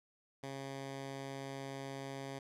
10% pulse tone, 136.4 Hz, C#3, 28 cents flat, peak -34 dBFS, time 0.43-2.39 s, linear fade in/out 5 ms, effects low-pass 9000 Hz 12 dB/octave

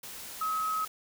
sine tone in noise, 1278 Hz, D#6, 46 cents sharp, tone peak -28 dBFS, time 0.41-0.85 s, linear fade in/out 5 ms, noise white, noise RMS -43 dBFS, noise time 0.03-0.88 s, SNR +12 dB, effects none

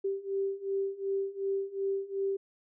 sine beating tone pair, 390.2 / 392.9 Hz, G4 / G4, -8 / +4 cents, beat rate 2.7 Hz, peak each -34 / -32 dBFS, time 0.04-2.37 s, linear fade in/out 10 ms, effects none

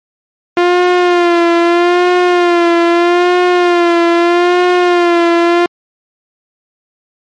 sawtooth tone with vibrato, 349.2 Hz, F4, in tune, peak -3 dBFS, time 0.57-5.66 s, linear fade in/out 2 ms, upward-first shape sine, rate 0.79 Hz, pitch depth 46 cents each way, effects low-pass 3000 Hz 12 dB/octave + MP3 48 kbps

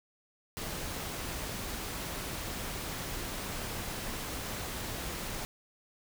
pink noise, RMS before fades -38 dBFS, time 0.57-5.45 s, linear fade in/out 0 ms, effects none

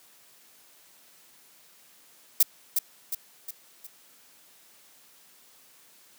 violet noise with echo, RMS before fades -18 dBFS, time 2.4-2.43 s, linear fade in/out 5 ms, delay 360 ms, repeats 4, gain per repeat -6 dB, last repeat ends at 3.87 s, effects white hiss -57 dBFS RMS until 6.18 s + high-pass 150 Hz 12 dB/octave

